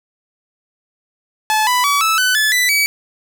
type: tone with pitch steps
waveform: sawtooth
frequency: 864 / 992.5 / 1140.1 / 1309.6 / 1504.3 / 1728 / 1985 / 2280 Hz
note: A5 / B5 / C#6 / E6 / F#6 / A6 / B6 / C#7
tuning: -32 / +8 / +48 / -12 / +28 / -32 / +8 / +48 cents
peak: -9 dBFS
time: 1.5-2.86 s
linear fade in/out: 0 ms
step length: 170 ms
effects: none